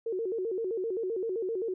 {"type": "tone with vibrato", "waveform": "sine", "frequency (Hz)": 411.4, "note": "G#4", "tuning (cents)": -16, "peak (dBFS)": -29, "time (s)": [0.06, 1.74], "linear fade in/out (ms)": 5, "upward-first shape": "square", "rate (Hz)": 7.7, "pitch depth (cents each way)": 180, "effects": []}